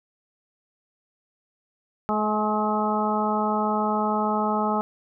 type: harmonic tone with a mistuned harmonic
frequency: 213.3 Hz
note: G#3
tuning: 46 cents sharp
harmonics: 1 / 2 / 3 / 4 / 5 / 6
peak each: -26 / -30 / -30 / -26 / -31 / -29 dBFS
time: 2.09-4.81 s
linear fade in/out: 0 ms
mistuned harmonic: 4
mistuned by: -17 cents
effects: none